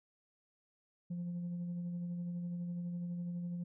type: tone with tremolo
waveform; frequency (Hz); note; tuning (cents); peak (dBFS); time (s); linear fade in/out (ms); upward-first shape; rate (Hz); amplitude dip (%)
sine; 174.61; F3; 0; -34; 1.1-3.64; 10; sine; 12; 30
effects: tanh soft clip ceiling -35 dBFS